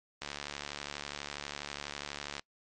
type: click train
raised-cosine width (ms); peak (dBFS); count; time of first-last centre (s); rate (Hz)
0.2; -20; 158; 0.22-2.395; 72.2
effects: noise-tail reverb RT60 0.1 s tail -24 dB re dry + MP3 48 kbps